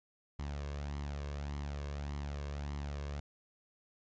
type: tone with flanger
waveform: sawtooth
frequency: 71.9 Hz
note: D2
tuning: 36 cents flat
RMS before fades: -40 dBFS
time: 0.39-3.2 s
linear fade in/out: 0 ms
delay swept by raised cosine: 0.96 to 1.86 ms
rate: 1.7 Hz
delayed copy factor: +0.5
effects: resampled to 16000 Hz